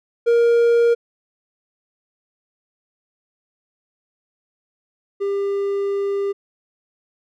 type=tone pair in turn; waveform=triangle; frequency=469.5 / 398.8 Hz; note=A#4 / G4; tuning=+12 / +30 cents; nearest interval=minor third; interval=282 cents; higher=first; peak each=-10 / -17 dBFS; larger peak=first; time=0.26-0.95 / 5.2-6.33 s; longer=second; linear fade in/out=20 ms; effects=none